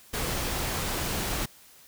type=noise; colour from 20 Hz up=pink; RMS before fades=-30 dBFS; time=0.13-1.46 s; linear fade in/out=10 ms; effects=white hiss -54 dBFS RMS until 1.87 s